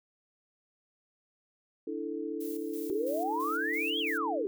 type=chord; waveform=sine; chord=D suspended second; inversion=none; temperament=equal; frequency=293.7 / 329.6 / 440 Hz; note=D4 / E4 / A4; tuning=0 / 0 / 0 cents; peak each=-38 / -37 / -37 dBFS; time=1.87-4.46 s; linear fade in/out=5 ms
type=noise with tremolo; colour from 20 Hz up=violet; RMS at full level=-46 dBFS; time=2.4-4.18 s; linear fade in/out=10 ms; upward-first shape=square; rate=3 Hz; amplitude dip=65%
type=exponential two-way sweep; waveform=sine; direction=up then down; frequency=370 to 3370 to 370 Hz; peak=-30 dBFS; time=2.9-4.47 s; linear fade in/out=0 ms; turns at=3.99 s
effects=none